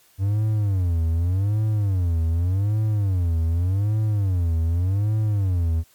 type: tone with vibrato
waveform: triangle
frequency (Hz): 94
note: F#2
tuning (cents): +28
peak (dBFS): -16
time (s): 0.18-5.84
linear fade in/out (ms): 50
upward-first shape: sine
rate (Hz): 0.85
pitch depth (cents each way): 250
effects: white hiss -57 dBFS RMS until 5.94 s + MP3 96 kbps